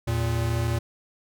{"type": "tone pair together", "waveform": "square", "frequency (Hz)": [81.8, 115.68], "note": ["E2", "A#2"], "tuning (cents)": [-13, -13], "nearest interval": "tritone", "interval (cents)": 600, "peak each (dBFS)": [-29, -25], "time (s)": [0.07, 0.79], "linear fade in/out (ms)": 10, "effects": []}